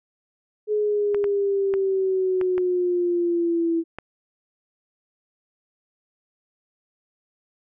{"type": "exponential sweep", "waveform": "sine", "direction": "down", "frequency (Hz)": [424.7, 329.6], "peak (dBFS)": -19, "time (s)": [0.67, 3.84], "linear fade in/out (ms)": 50}
{"type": "clicks", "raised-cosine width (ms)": 0.5, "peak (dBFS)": -18, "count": 6, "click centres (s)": [1.146, 1.242, 1.739, 2.413, 2.58, 3.986]}
{"effects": []}